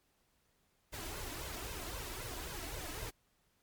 pink noise with flanger, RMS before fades -43 dBFS, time 0.92-3.11 s, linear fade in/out 20 ms, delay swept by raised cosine 1.9 to 3.1 ms, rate 3.8 Hz, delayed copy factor +0.65, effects pink hiss -75 dBFS RMS until 3.62 s + MP3 96 kbps

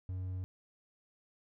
triangle tone, 92.5 Hz, F#2, in tune, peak -34 dBFS, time 0.09-0.44 s, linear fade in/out 0 ms, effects none

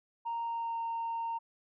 sine tone with pitch glide, 929 to 919.9 Hz, A#5 to A#5, -6 to -23 cents, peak -31 dBFS, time 0.25-1.39 s, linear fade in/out 20 ms, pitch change -17 cents, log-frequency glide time 0.43-0.78 s, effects tanh soft clip ceiling -30 dBFS

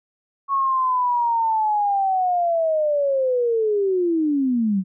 sine linear sweep, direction down, 1108.7 to 181.4 Hz, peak -17 dBFS, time 0.48-4.84 s, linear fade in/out 50 ms, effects none

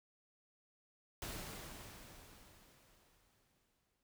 pink noise with exponential decay, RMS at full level -44 dBFS, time 1.22-4.03 s, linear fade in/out 1 ms, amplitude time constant 610 ms, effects none

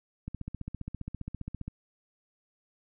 click train, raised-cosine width 5 ms, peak -24 dBFS, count 22, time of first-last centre 0.28-1.68 s, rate 15 Hz, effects none

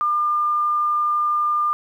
sine tone, 1202 Hz, D6, 40 cents sharp, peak -17 dBFS, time 0.01-1.73 s, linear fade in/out 0 ms, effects 9-bit

